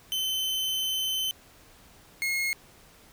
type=tone pair in turn; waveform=40% pulse; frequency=3064 / 2158 Hz; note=G7 / C#7; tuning=-40 / -47 cents; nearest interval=tritone; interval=607 cents; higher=first; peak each=-26 / -25 dBFS; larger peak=second; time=0.12-1.31 / 2.22-2.53 s; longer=first; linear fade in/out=0 ms; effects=pink hiss -55 dBFS RMS until 3.12 s